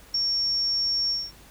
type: tone with ADSR envelope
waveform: sine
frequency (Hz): 5500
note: F8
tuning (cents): -27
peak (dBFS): -20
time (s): 0.14-1.32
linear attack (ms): 7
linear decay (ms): 10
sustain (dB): -2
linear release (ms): 220
effects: added 50 Hz sine -52 dBFS peak until 1.5 s + pink hiss -51 dBFS RMS until 1.5 s